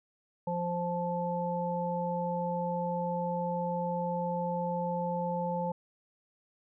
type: harmonic tone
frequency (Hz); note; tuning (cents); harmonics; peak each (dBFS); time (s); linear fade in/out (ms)
174.61; F3; 0; 1 / 3 / 5; -34 / -34 / -34; 0.47-5.72; 5
effects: none